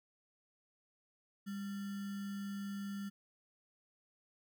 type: tone with sample-and-hold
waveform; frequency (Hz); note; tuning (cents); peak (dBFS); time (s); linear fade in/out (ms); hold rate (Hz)
sine; 200; G3; +35; -39; 1.46-3.1; 20; 1575
effects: none